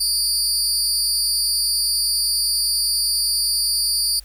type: tone with amplitude modulation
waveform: 25% pulse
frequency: 4700 Hz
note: D8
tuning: 1 cent sharp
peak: -9 dBFS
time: 0-4.2 s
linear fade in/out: 10 ms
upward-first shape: sine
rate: 245 Hz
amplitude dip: 95%
effects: added 50 Hz sine -41 dBFS peak until 4.24 s + white hiss -52 dBFS RMS until 4.24 s